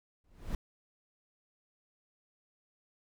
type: noise with exponential growth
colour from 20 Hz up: brown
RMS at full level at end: -32 dBFS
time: 0.24-0.55 s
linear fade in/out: 2 ms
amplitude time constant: 67 ms
effects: none